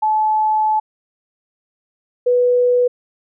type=tone pair in turn; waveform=sine; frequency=863 / 492.2 Hz; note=A5 / B4; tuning=-34 / -6 cents; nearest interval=minor seventh; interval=972 cents; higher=first; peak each=-13 / -11 dBFS; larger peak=second; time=0.02-0.8 / 2.26-2.88 s; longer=first; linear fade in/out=10 ms; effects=none